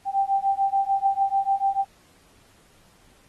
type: beating tone pair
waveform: sine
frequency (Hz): 782 / 788.8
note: G5 / G5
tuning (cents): -4 / +11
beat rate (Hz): 6.8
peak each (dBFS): -23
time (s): 0.05-1.85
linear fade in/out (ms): 50
effects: pink hiss -58 dBFS RMS until 3.28 s + AAC 32 kbps